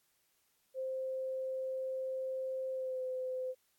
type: tone with pitch glide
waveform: sine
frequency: 523.3 to 513.1 Hz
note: C5 to C5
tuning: 0 to -34 cents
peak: -35 dBFS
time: 0.74-3.55 s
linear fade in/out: 50 ms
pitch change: -34 cents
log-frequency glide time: 2.72-3.02 s
effects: white hiss -75 dBFS RMS until 3.78 s + AAC 64 kbps